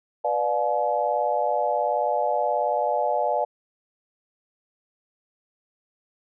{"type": "chord", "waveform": "sine", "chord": "B diminished seventh", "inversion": "none", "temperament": "just", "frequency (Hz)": [493.9, 592.7, 711.2, 853.4], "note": ["B4", "D5", "F5", "Ab5"], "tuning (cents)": [0, 16, 31, 47], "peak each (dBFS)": [-29, -25, -26, -26], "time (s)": [0.24, 3.45], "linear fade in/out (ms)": 10, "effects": []}